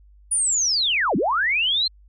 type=linear two-way sweep; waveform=sine; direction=down then up; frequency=9790 to 155.56 to 4227 Hz; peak=-18 dBFS; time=0.31-1.88 s; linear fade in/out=10 ms; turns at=1.16 s; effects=added 50 Hz sine -48 dBFS peak until 2.08 s